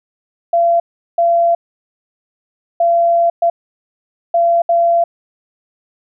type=tone bursts at uneven times; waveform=sine; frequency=682 Hz; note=F5; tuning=41 cents flat; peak=-9 dBFS; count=6; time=0.53-0.8 / 1.18-1.55 / 2.8-3.3 / 3.42-3.5 / 4.34-4.62 / 4.69-5.04 s; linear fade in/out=5 ms; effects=none